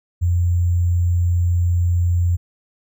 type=tone with sample-and-hold; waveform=sine; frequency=87.31 Hz; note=F2; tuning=in tune; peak=-14 dBFS; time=0.21-2.37 s; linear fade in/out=20 ms; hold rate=7350 Hz; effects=none